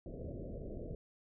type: low-pass noise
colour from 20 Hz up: pink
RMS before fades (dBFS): -44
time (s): 0.06-0.95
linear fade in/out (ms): 2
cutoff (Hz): 650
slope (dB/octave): 96
effects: none